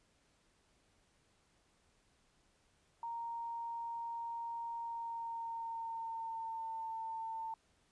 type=tone with pitch glide; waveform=sine; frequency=930 to 898.3 Hz; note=A#5 to A5; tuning=-4 to +36 cents; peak=-39 dBFS; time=3.03-7.54 s; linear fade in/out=2 ms; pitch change=-60 cents; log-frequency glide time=4.79-6.82 s; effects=pink hiss -73 dBFS RMS until 7.91 s + resampled to 22050 Hz